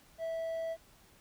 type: tone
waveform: triangle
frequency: 655 Hz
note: E5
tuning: 11 cents flat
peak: -32 dBFS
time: 0.18-0.77 s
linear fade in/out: 50 ms
effects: pink hiss -62 dBFS RMS until 1.2 s